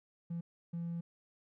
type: tone bursts at uneven times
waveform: triangle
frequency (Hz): 169.6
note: E3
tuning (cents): +50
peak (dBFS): -33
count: 2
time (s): 0.3-0.41 / 0.73-1.01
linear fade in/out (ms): 10
effects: tanh soft clip ceiling -32 dBFS